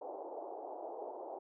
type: band-pass noise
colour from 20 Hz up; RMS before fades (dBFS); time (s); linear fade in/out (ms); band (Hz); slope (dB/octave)
white; -45; 0.01-1.39; 10; 340 to 840; 48
effects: none